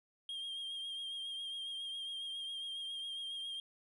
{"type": "tone with vibrato", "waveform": "sine", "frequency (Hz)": 3219, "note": "G7", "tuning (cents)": 45, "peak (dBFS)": -37, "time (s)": [0.29, 3.6], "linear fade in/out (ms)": 2, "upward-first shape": "triangle", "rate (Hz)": 7.3, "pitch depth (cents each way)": 37, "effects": ["tanh soft clip ceiling -39 dBFS", "13-bit"]}